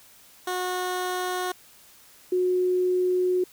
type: tone pair in turn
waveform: 15% pulse / sine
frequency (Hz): 364.4 / 364.4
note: F#4 / F#4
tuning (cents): -26 / -26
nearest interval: unison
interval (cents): 0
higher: neither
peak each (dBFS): -20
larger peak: neither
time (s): 0.47-1.52 / 2.32-3.44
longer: second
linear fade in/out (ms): 5
effects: white hiss -53 dBFS RMS until 3.52 s